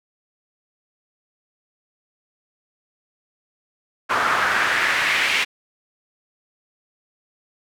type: noise with band-pass filter sweep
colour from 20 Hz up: pink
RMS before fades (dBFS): -20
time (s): 4.09-5.45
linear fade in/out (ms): 20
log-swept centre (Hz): 1200 to 2500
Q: 2.5
effects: none